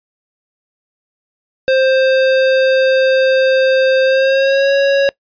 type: tone with pitch glide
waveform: square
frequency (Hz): 526 to 553.7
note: C5 to C#5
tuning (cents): +9 to -2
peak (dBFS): -10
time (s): 1.68-5.09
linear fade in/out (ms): 0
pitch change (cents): +89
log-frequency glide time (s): 4.04-4.73
effects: noise-tail reverb RT60 0.1 s tail -23 dB re dry + resampled to 11025 Hz